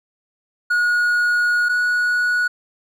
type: tone pair in turn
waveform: triangle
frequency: 1448 / 1462.3 Hz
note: F#6 / F#6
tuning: -38 / -21 cents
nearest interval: unison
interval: 17 cents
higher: second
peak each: -13 / -14 dBFS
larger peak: first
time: 0.7-1.69 / 1.69-2.48 s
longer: first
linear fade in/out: 10 ms
effects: none